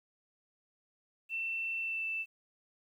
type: tone with pitch glide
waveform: sine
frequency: 2684 to 2653 Hz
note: E7 to E7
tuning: +31 to +10 cents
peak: -33 dBFS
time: 1.29-2.26 s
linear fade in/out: 50 ms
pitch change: -21 cents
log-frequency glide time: 1.8-2.06 s
effects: 11-bit